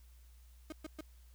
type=tone bursts; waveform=35% pulse; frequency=311.1 Hz; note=D#4; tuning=in tune; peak=-40 dBFS; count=3; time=0.7-1.009 s; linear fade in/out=2 ms; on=23 ms; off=120 ms; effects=added 60 Hz sine -56 dBFS peak until 1.34 s + white hiss -70 dBFS RMS until 1.34 s